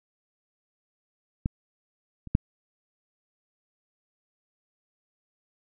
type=clicks; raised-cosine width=5 ms; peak=-13 / -27 / -7 dBFS; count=3; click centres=1.459 / 2.273 / 2.351 s; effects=none

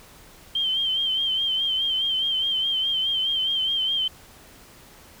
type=tone with vibrato; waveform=sine; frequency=3136 Hz; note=G7; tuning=in tune; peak=-21 dBFS; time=0.55-4.08 s; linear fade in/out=5 ms; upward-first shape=sine; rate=4.8 Hz; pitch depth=50 cents each way; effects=pink hiss -49 dBFS RMS until 5.2 s

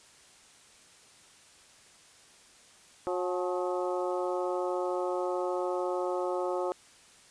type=harmonic tone with a mistuned harmonic; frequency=180.9 Hz; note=F#3; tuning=39 cents flat; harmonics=2 / 3 / 4 / 5 / 6 / 7; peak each=-32 / -33 / -38 / -38 / -42 / -42 dBFS; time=3.07-6.72 s; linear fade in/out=0 ms; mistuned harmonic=5; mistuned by=-66 cents; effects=white hiss -57 dBFS RMS until 7.3 s + resampled to 22050 Hz

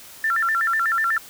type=tone with vibrato; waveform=sine; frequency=1558 Hz; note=G6; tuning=11 cents flat; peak=-18 dBFS; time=0.24-1.18 s; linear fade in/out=2 ms; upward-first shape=square; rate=8.1 Hz; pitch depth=230 cents each way; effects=white hiss -43 dBFS RMS until 1.29 s

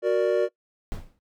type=chord; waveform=triangle; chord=Gb augmented; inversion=none; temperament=equal; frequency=370 / 466.2 / 587.3 Hz; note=Gb4 / Bb4 / D5; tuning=0 / 0 / 0 cents; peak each=-22 dBFS; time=0.02-0.49 s; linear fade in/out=50 ms
type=noise with exponential decay; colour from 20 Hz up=brown; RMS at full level=-28 dBFS; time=0.92-1.19 s; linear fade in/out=0 ms; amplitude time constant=57 ms
effects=noise-tail reverb RT60 0.1 s tail -22 dB re dry

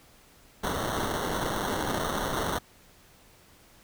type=noise with sample-and-hold; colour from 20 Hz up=white; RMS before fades=-30 dBFS; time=0.63-2.59 s; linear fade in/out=10 ms; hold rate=2450 Hz; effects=pink hiss -57 dBFS RMS until 3.83 s

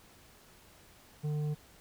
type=tone with tanh clipping; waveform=triangle; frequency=150 Hz; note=D3; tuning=37 cents sharp; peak=-32 dBFS; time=1.23-1.55 s; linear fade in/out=20 ms; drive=12 dB; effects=pink hiss -59 dBFS RMS until 1.8 s

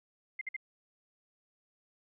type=tone bursts; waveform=sine; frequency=2093 Hz; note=C7; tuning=in tune; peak=-34 dBFS; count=3; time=0.39-0.565 s; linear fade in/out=5 ms; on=23 ms; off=53 ms; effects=none

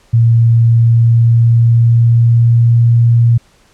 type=tone with pitch glide; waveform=sine; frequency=115.8 to 117.48 Hz; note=A#2 to A#2; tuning=-11 to +14 cents; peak=-5 dBFS; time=0.13-3.38 s; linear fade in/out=10 ms; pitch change=+25 cents; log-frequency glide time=0.59-2.81 s; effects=pink hiss -50 dBFS RMS until 3.73 s + low-pass 9000 Hz 12 dB/octave

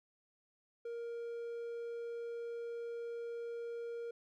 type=tone; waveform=triangle; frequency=468.4 Hz; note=A#4; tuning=8 cents sharp; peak=-38 dBFS; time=0.85-4.11 s; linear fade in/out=5 ms; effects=none

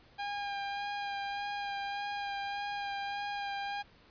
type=tone with vibrato; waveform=sawtooth; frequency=807 Hz; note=G#5; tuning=50 cents flat; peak=-31 dBFS; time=0.18-3.83 s; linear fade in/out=20 ms; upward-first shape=sine; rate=1.7 Hz; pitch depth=17 cents each way; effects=pink hiss -61 dBFS RMS until 4.1 s + resampled to 11025 Hz

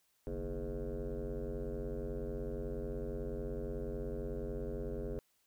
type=tone with frequency modulation; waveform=sine; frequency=235.4 Hz; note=A#3; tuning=17 cents sharp; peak=-35 dBFS; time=0.27-5.19 s; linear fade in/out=0 ms; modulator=90.9 Hz; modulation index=3.2; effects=tanh soft clip ceiling -34 dBFS + white hiss -75 dBFS RMS until 5.46 s

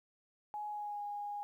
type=tone with pitch glide; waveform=sine; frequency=838 to 822.2 Hz; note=G#5 to G#5; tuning=+15 to -18 cents; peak=-38 dBFS; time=0.54-1.43 s; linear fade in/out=0 ms; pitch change=-33 cents; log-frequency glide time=0.69-1.02 s; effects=12-bit

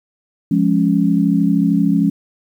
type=chord; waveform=sine; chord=Db major; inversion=first; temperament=equal; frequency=174.61 / 207.7 / 277.2 Hz; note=F3 / Ab3 / Db4; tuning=0 / 0 / 0 cents; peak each=-16 dBFS; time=0.51-2.1 s; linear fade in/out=5 ms; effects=8-bit

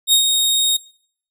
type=tone with ADSR envelope; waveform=sawtooth; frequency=3729 Hz; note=A#7; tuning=in tune; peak=-6 dBFS; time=0.07-0.77 s; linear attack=57 ms; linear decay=100 ms; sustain=-5 dB; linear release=8 ms; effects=noise-tail reverb RT60 0.6 s tail -22 dB re dry

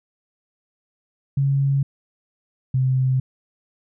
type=tone pair in turn; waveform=sine; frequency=138.2 / 130.2 Hz; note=C#3 / C3; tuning=-5 / -8 cents; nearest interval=minor second; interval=103 cents; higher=first; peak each=-16 dBFS; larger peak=neither; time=1.37-1.83 / 2.74-3.2 s; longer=neither; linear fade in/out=5 ms; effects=none

